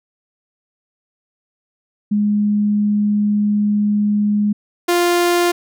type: tone pair in turn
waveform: sine / sawtooth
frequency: 207.7 / 349.3 Hz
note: G#3 / F4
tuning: 0 / 0 cents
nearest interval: major sixth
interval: 900 cents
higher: second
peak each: -13 / -9 dBFS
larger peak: second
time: 2.11-4.53 / 4.88-5.52 s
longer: first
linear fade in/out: 10 ms
effects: none